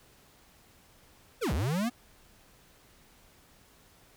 square linear two-way sweep, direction down then up, 541 to 57.9 to 251.5 Hz, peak -28 dBFS, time 1.41-1.9 s, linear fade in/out 20 ms, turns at 1.53 s, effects pink hiss -60 dBFS RMS until 4.16 s

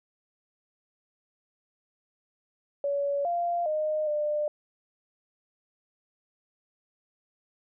sine tone with pitch steps, 566 / 693 / 615 / 598 Hz, C#5 / F5 / D#5 / D5, +36 / -14 / -20 / +31 cents, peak -25 dBFS, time 2.84-4.48 s, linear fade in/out 2 ms, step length 410 ms, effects none

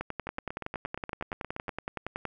two click trains, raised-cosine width 0.5 ms, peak -18 / -21 dBFS, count 25 / 13, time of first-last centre 0.01-2.253 / 0.27-1.682 s, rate 10.7 / 8.5 Hz, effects none

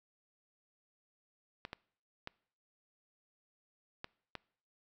clicks, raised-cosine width 0.3 ms, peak -25 dBFS, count 5, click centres 1.651 / 1.731 / 2.274 / 4.044 / 4.353 s, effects noise-tail reverb RT60 0.6 s tail -24 dB re dry

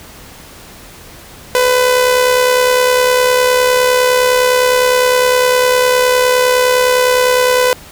sawtooth tone with amplitude modulation, 501 Hz, B4, 25 cents sharp, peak -3 dBFS, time 1.55-7.73 s, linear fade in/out 0 ms, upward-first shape sine, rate 69.8 Hz, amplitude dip 45%, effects pink hiss -36 dBFS RMS until 7.91 s

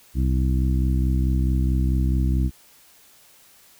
harmonic tone, 64.6 Hz, C2, 21 cents flat, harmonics 1 / 2 / 3 / 4 / 5, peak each -19 / -25 / -29 / -31 / -33 dBFS, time 0.14-2.51 s, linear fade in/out 50 ms, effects white hiss -53 dBFS RMS until 3.79 s

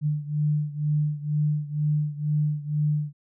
sine beating tone pair, 149.1 / 151.2 Hz, D3 / D#3, +27 / -49 cents, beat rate 2.1 Hz, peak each -24 / -27 dBFS, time 0.01-3.13 s, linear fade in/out 50 ms, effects none

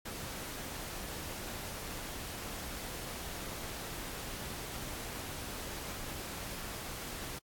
pink noise, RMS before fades -42 dBFS, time 0.05-7.39 s, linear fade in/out 10 ms, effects AAC 64 kbps

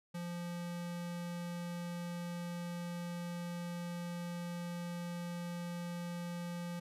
square tone, 173.6 Hz, F3, 10 cents flat, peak -40 dBFS, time 0.14-6.8 s, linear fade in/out 10 ms, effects resampled to 32000 Hz

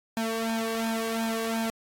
sawtooth tone with flanger, 225.6 Hz, A3, 44 cents sharp, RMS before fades -29 dBFS, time 0.17-1.7 s, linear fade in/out 0 ms, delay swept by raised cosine 1.2 to 1.84 ms, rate 2.8 Hz, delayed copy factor +0.9, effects AAC 64 kbps

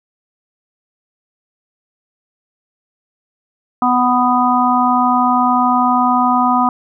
harmonic tone, 248.3 Hz, B3, 9 cents sharp, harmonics 1 / 3 / 4 / 5, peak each -16 / -16 / -16 / -16 dBFS, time 3.82-6.69 s, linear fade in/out 2 ms, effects none

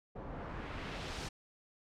pink noise with low-pass filter sweep, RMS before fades -43 dBFS, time 0.15-1.29 s, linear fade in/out 10 ms, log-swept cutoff 730 to 6900 Hz, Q 0.95, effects none

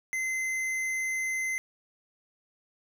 sine tone with tanh clipping, 2061 Hz, C7, 27 cents flat, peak -30 dBFS, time 0.13-1.58 s, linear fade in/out 0 ms, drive 14 dB, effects none

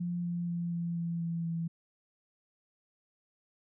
sine tone with pitch steps, 174.61 / 173.2 / 171.81 / 170.42 / 169.05 / 167.69 / 166.34 Hz, F3 / F3 / F3 / F3 / E3 / E3 / E3, 0 / -14 / -28 / -42 / +44 / +30 / +16 cents, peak -31 dBFS, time 0-1.68 s, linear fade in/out 10 ms, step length 240 ms, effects none

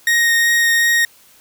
40% pulse tone with vibrato, 1864.7 Hz, A#6, in tune, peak -11 dBFS, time 0.07-1.05 s, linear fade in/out 2 ms, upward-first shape triangle, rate 2.7 Hz, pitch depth 11 cents each way, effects white hiss -49 dBFS RMS until 1.4 s

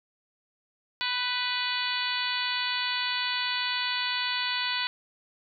harmonic tone with a mistuned harmonic, 493.9 Hz, B4, in tune, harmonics 2 / 3 / 4 / 5 / 6 / 7 / 8 / 9, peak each -35 / -35 / -35 / -35 / -35 / -35 / -35 / -35 dBFS, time 1.01-4.87 s, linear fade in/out 0 ms, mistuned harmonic 3, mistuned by +16 cents, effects none

